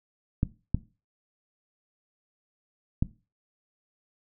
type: clicks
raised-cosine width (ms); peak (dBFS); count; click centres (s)
5; -11; 3; 0.431 / 0.746 / 3.025
effects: noise-tail reverb RT60 0.3 s tail -17 dB re dry